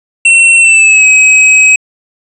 square tone with pitch glide, 2711 to 2544 Hz, E7 to D#7, +48 to +38 cents, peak -3 dBFS, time 0.25-1.76 s, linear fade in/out 5 ms, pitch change -110 cents, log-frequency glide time 0.59-1.06 s, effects resampled to 24000 Hz + 7-bit

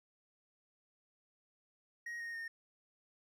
triangle tone with pitch steps, 1883 / 1858.1 / 1833.6 Hz, A#6 / A#6 / A#6, +17 / -6 / -29 cents, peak -39 dBFS, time 2.06-2.48 s, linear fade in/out 5 ms, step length 140 ms, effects none

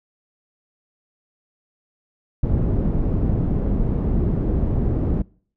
pink low-pass noise, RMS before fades -20 dBFS, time 2.43-5.22 s, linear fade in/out 5 ms, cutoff 300 Hz, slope 12 dB/octave, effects noise-tail reverb RT60 0.5 s tail -25 dB re dry

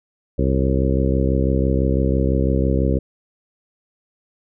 harmonic tone with a mistuned harmonic, 66 Hz, C2, 16 cents sharp, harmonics 1 / 2 / 3 / 4 / 5 / 6 / 7 / 8, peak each -19 / -22 / -24 / -25 / -26 / -27 / -27 / -28 dBFS, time 0.38-2.99 s, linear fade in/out 10 ms, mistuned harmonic 8, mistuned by +43 cents, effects none

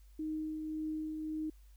sine tone with tremolo, 311.1 Hz, D#4, in tune, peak -34 dBFS, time 0.19-1.5 s, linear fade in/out 5 ms, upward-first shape triangle, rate 1.8 Hz, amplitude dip 35%, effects added 50 Hz sine -55 dBFS peak until 1.76 s + white hiss -72 dBFS RMS until 1.76 s

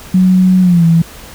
sine tone with pitch glide, 185 to 165.77 Hz, F#3 to E3, 0 to +10 cents, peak -5 dBFS, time 0.14-1.02 s, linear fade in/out 5 ms, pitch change -190 cents, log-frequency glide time 0.61-0.85 s, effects added 50 Hz sine -40 dBFS peak until 1.34 s + pink hiss -34 dBFS RMS until 1.34 s

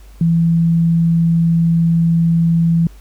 sine tone, 166.6 Hz, E3, 19 cents sharp, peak -10 dBFS, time 0.21-2.87 s, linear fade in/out 2 ms, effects added 50 Hz sine -37 dBFS peak until 3 s + pink hiss -50 dBFS RMS until 3 s

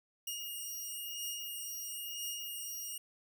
10% pulse beating tone pair, 2853 / 2854 Hz, F7 / F7, +36 / +37 cents, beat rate 1 Hz, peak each -36 / -32 dBFS, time 0.27-2.98 s, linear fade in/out 5 ms, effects none

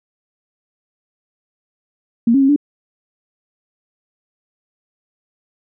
sine tone with pitch steps, 232.6 / 274 / 270.4 / 290.4 Hz, A#3 / C#4 / C#4 / D4, -4 / -20 / -43 / -19 cents, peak -9 dBFS, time 2.27-2.562 s, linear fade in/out 5 ms, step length 73 ms, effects none

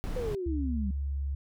brown noise, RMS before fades -34 dBFS, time 0.04-0.35 s, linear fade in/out 0 ms
sine exponential sweep, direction down, 514 to 188.5 Hz, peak -31 dBFS, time 0.16-0.91 s, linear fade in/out 5 ms
sine tone with pitch glide, 70.5 to 69.49 Hz, C#2 to C#2, +30 to +5 cents, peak -29 dBFS, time 0.46-1.35 s, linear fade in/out 5 ms, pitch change -25 cents, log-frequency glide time 0.81-1.16 s
effects none

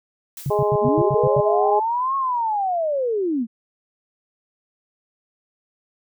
blue noise with exponential decay, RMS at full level -33 dBFS, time 0.37-0.78 s, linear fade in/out 2 ms, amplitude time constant 87 ms
sine tone bursts, 138.59 Hz, C#3, in tune, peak -20 dBFS, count 8, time 0.46-1.403 s, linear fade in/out 2 ms, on 40 ms, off 89 ms
harmonic tone, 208 Hz, G#3, 3 cents sharp, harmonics 2 / 3 / 4 / 5, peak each -19 / -23 / -25 / -27 dBFS, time 0.5-1.8 s, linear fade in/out 10 ms
sine linear two-way sweep, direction up then down, 211.9 to 1100 to 211.9 Hz, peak -19 dBFS, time 0.81-3.47 s, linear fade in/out 50 ms, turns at 2.16 s
effects none

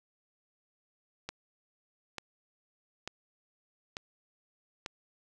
click train, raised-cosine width 0.2 ms, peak -20 dBFS, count 5, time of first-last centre 1.29-4.861 s, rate 1.12 Hz, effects none

